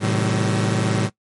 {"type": "chord", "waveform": "sawtooth", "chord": "A diminished seventh", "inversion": "none", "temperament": "just", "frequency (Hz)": [110, 132, 158.4, 190.08], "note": ["A2", "C3", "Eb3", "Gb3"], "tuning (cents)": [0, 16, 31, 47], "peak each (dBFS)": [-17, -22, -22, -19], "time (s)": [0, 1.1], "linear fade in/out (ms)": 50, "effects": ["noise-tail reverb RT60 0.1 s tail -20 dB re dry", "MP3 48 kbps"]}